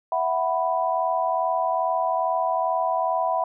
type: chord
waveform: sine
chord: E suspended second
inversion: none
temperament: just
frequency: 659.3 / 741.7 / 988.9 Hz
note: E5 / F#5 / B5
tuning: 0 / +4 / +2 cents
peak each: -25 dBFS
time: 0.12-3.44 s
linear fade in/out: 2 ms
effects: none